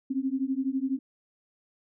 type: beating tone pair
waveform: sine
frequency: 260.4 / 272.4 Hz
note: C4 / C#4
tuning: -8 / -30 cents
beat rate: 12 Hz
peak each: -29 dBFS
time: 0.1-0.99 s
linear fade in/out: 10 ms
effects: none